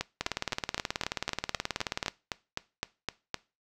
two click trains, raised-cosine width 0.2 ms, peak -12 / -13 dBFS, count 36 / 14, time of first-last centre 0.21-2.082 / 0.01-3.343 s, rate 18.7 / 3.9 Hz, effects noise-tail reverb RT60 0.3 s tail -20 dB re dry

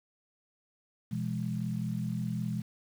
sine chord, E major, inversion second, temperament equal with one note detuned, 123.47 / 168.57 / 207.7 Hz, B2 / E3 / G#3, 0 / +39 / 0 cents, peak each -35 / -35 / -35 dBFS, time 1.11-2.62 s, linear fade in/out 10 ms, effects 9-bit

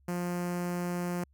sawtooth tone with notch filter, 176.3 Hz, F3, 17 cents sharp, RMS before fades -33 dBFS, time 0.08-1.24 s, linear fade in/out 5 ms, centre 3600 Hz, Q 1, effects added 68 Hz sine -61 dBFS peak until 1.33 s

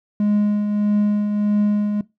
triangle tone with tremolo, 207.7 Hz, G#3, in tune, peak -11 dBFS, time 0.2-2.01 s, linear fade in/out 2 ms, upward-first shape triangle, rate 1.6 Hz, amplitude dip 50%, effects noise-tail reverb RT60 0.2 s tail -20 dB re dry + tanh soft clip ceiling -7 dBFS

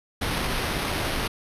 pink noise with sample-and-hold, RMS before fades -27 dBFS, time 0.21-1.28 s, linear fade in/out 10 ms, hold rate 7350 Hz, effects resampled to 32000 Hz

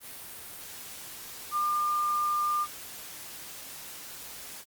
sine tone in noise, 1200 Hz, D6, 37 cents sharp, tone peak -25 dBFS, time 1.51-2.67 s, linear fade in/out 50 ms, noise white, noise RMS -43 dBFS, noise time 0-4.65 s, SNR +15 dB, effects Opus 32 kbps

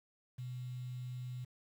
sine tone with quantisation, 125.3 Hz, B2, 25 cents sharp, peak -40 dBFS, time 0.38-1.45 s, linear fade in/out 10 ms, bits 10, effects none

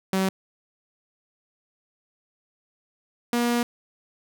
sawtooth tone pair in turn, 190.5 / 239 Hz, G3 / A#3, -49 / +43 cents, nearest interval major third, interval 392 cents, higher second, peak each -17 dBFS, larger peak neither, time 0.13-0.29 / 3.33-3.63 s, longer second, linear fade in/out 2 ms, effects none

